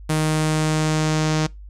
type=tone with low-pass filter sweep; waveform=sawtooth; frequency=155.56 Hz; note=D#3; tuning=in tune; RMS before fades=-20 dBFS; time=0.09-1.47 s; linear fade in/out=10 ms; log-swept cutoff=10000 to 6200 Hz; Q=1.9; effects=noise-tail reverb RT60 0.2 s tail -23 dB re dry + added 50 Hz sine -36 dBFS peak until 1.69 s